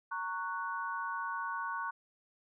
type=chord; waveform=sine; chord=F# major; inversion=first; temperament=just; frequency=925 / 1110 / 1480 Hz; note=A#5 / C#6 / F#6; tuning=-14 / +2 / 0 cents; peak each=-40 / -38 / -39 dBFS; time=0.11-1.91 s; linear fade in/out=10 ms; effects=none